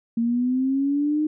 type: linear sweep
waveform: sine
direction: up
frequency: 228.6 to 308.6 Hz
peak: -19 dBFS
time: 0.17-1.27 s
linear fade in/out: 5 ms
effects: none